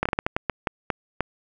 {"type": "slowing click train", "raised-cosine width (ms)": 0.5, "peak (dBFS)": -7, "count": 11, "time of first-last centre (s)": [0.03, 1.207], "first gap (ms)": 25, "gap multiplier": 1.32, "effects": []}